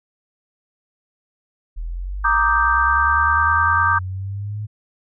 sine linear sweep, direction up, 38.89 to 107.2 Hz, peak -24 dBFS, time 1.76-4.67 s, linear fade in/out 20 ms
sine chord, Eb major seventh, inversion second, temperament equal, 932.3 / 1174.7 / 1244.5 / 1568 Hz, Bb5 / D6 / Eb6 / G6, 0 / 0 / 0 / 0 cents, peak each -22 / -18 / -22 / -18 dBFS, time 2.24-3.99 s, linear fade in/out 10 ms
effects none

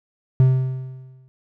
triangle tone with exponential decay, 130 Hz, C3, 11 cents flat, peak -7 dBFS, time 0.4-1.28 s, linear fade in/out 0 ms, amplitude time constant 190 ms, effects none

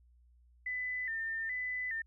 sine tone with vibrato, 1900 Hz, A#6, 33 cents sharp, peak -34 dBFS, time 0.66-2.02 s, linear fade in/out 5 ms, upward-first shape square, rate 1.2 Hz, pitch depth 90 cents each way, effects added 60 Hz sine -61 dBFS peak until 2.06 s

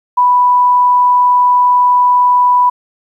sine tone, 987.8 Hz, B5, in tune, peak -6 dBFS, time 0.17-2.7 s, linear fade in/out 10 ms, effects 8-bit

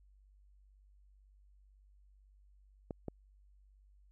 clicks, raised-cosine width 2 ms, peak -26 dBFS, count 2, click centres 2.908 / 3.083 s, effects added 49 Hz sine -61 dBFS peak until 4.11 s

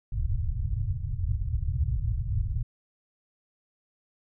white low-pass noise, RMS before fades -28 dBFS, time 0.12-2.63 s, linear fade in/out 5 ms, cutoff 120 Hz, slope 48 dB/octave, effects none

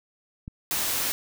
click, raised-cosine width 5 ms, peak -24 dBFS, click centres 0.479 s
white noise, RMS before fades -27 dBFS, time 0.71-1.12 s, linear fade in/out 0 ms
effects none

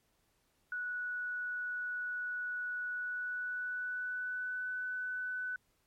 sine tone with pitch glide, 1472 to 1498.6 Hz, F#6 to F#6, -9 to +22 cents, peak -35 dBFS, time 0.72-5.56 s, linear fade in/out 2 ms, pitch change +31 cents, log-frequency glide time 2.89-4.69 s, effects pink hiss -75 dBFS RMS until 5.86 s + MP3 64 kbps

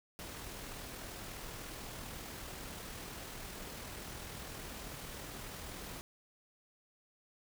pink noise with amplitude modulation, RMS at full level -45 dBFS, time 0.19-6.01 s, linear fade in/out 0 ms, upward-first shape sine, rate 40.2 Hz, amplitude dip 25%, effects none

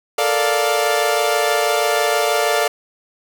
sawtooth chord, Bb major seventh, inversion third, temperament equal with one note detuned, 440 / 466.2 / 587.3 / 701.7 Hz, A4 / Bb4 / D5 / F5, 0 / 0 / 0 / +8 cents, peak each -17 / -22 / -16 / -16 dBFS, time 0.18-2.68 s, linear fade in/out 5 ms, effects none

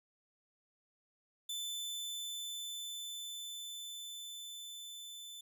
sawtooth tone with level ramp, 3520 Hz, A7, in tune, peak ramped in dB -35 to -44 dBFS, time 1.49-5.41 s, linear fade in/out 5 ms, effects none

